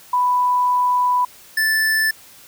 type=tone pair in turn; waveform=sine / square; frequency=991 / 1757.3 Hz; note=B5 / A6; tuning=+6 / -3 cents; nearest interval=minor seventh; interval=991 cents; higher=second; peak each=-14 / -16 dBFS; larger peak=first; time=0.13-1.25 / 1.57-2.11 s; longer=first; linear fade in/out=5 ms; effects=white hiss -45 dBFS RMS until 2.47 s